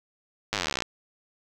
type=slowing click train; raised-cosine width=0.2 ms; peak=-9 dBFS; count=24; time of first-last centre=0.53-0.822 s; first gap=9 ms; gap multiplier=1.03; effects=none